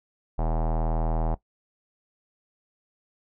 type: tone with low-pass filter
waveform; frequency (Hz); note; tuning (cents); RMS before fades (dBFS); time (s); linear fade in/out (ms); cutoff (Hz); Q
square; 40.11; E1; -47; -25; 0.38-1.35; 10; 790; 3.7
effects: noise-tail reverb RT60 0.1 s tail -17 dB re dry